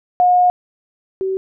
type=tone pair in turn; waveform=sine; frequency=720 / 381.4 Hz; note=F#5 / G4; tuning=-47 / -47 cents; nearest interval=major seventh; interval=1100 cents; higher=first; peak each=-9 / -17 dBFS; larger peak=first; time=0.2-0.5 / 1.21-1.37 s; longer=first; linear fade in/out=0 ms; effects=none